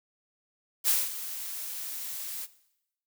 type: noise with ADSR envelope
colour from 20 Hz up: blue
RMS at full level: -23 dBFS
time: 0.84-2.47 s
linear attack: 41 ms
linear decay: 210 ms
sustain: -14 dB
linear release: 31 ms
effects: noise-tail reverb RT60 0.8 s tail -17 dB re dry